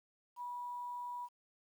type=tone with quantisation; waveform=sine; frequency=974 Hz; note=B5; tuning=24 cents flat; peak=-40 dBFS; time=0.36-1.29 s; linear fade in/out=50 ms; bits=11; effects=none